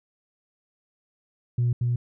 sine tone with echo, 120.9 Hz, B2, 36 cents flat, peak -18 dBFS, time 1.58-1.73 s, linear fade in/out 5 ms, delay 230 ms, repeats 1, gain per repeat -2 dB, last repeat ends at 1.96 s, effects tanh soft clip ceiling -17 dBFS

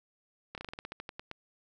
slowing click train, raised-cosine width 0.3 ms, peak -24 dBFS, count 13, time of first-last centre 0.55-1.314 s, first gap 28 ms, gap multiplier 1.14, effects none

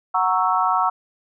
sine chord, F# dominant seventh, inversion none, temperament equal, 740 / 932.3 / 1108.7 / 1318.5 Hz, F#5 / A#5 / C#6 / E6, 0 / 0 / 0 / 0 cents, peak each -22 dBFS, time 0.14-0.9 s, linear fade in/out 10 ms, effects none

